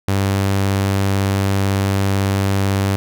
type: tone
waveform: sawtooth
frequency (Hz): 98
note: G2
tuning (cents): 0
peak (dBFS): -11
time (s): 0.08-2.96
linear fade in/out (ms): 0
effects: none